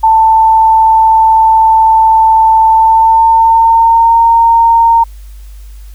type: tone with pitch glide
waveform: sine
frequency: 888 to 920.4 Hz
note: A5 to A#5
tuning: +16 to -22 cents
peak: -3 dBFS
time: 0.03-5.04 s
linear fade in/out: 10 ms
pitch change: +62 cents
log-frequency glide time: 2.68-4.2 s
effects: added 50 Hz sine -27 dBFS peak until 5.94 s + white hiss -46 dBFS RMS until 5.94 s